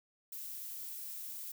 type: noise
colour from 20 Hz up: violet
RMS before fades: -44 dBFS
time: 0.32-1.52 s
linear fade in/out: 5 ms
effects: none